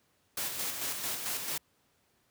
white noise with tremolo, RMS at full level -34 dBFS, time 0.37-1.58 s, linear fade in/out 5 ms, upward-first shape square, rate 4.5 Hz, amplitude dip 40%, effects pink hiss -71 dBFS RMS until 2.3 s + high-pass 80 Hz 12 dB/octave

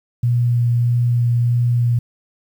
sine tone with vibrato, 120 Hz, B2, 49 cents flat, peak -13 dBFS, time 0.23-1.99 s, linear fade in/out 5 ms, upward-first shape sine, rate 1.6 Hz, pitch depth 10 cents each way, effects 8-bit

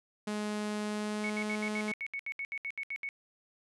sawtooth tone with pitch glide, 210.2 to 212.3 Hz, G#3 to G#3, +21 to +38 cents, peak -29 dBFS, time 0.27-1.92 s, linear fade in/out 5 ms, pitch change +17 cents, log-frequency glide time 0.84-1.57 s
sine tone bursts, 2217 Hz, C#7, in tune, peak -34 dBFS, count 15, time 1.24-3.089 s, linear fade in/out 0 ms, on 57 ms, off 71 ms
effects resampled to 24000 Hz

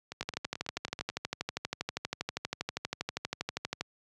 two click trains, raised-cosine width 0.2 ms, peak -22 / -15 dBFS, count 10 / 46, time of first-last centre 0.12-1.099 / 0.21-3.81 s, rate 9.19 / 12.5 Hz, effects high-pass 80 Hz 12 dB/octave + resampled to 24000 Hz

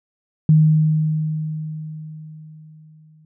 sine tone with exponential decay, 155.56 Hz, D#3, in tune, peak -8 dBFS, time 0.49-3.25 s, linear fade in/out 2 ms, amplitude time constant 600 ms, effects none

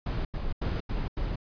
brown noise bursts, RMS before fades -30 dBFS, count 5, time 0.06-1.358 s, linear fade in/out 5 ms, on 190 ms, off 87 ms, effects resampled to 11025 Hz

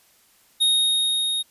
square tone with level ramp, 3729 Hz, A#7, in tune, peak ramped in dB -16 to -23 dBFS, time 0.6-1.43 s, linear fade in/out 20 ms, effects white hiss -58 dBFS RMS until 1.5 s + resampled to 32000 Hz

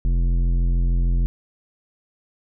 triangle tone with tanh clipping, 43.25 Hz, F1, 16 cents flat, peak -18 dBFS, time 0.05-1.26 s, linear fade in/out 0 ms, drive 16 dB, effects none

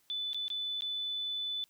sine tone with dropouts, 3495 Hz, A7, 12 cents flat, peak -33 dBFS, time 0.1-1.64 s, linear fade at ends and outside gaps 0 ms, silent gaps 0.332-0.345 / 0.481-0.502 / 0.808-0.821 s, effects white hiss -70 dBFS RMS until 1.69 s

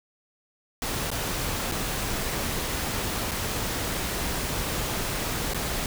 pink noise with dropouts, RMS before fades -29 dBFS, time 0.82-5.86 s, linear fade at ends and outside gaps 1 ms, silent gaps 1.104-1.115 / 1.715-1.72 / 3.312-3.316 / 5.536-5.545 s, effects none

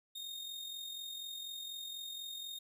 40% pulse tone with amplitude modulation, 3695 Hz, A#7, 16 cents flat, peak -39 dBFS, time 0.15-2.59 s, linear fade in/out 10 ms, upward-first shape sine, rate 44.1 Hz, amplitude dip 45%, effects none

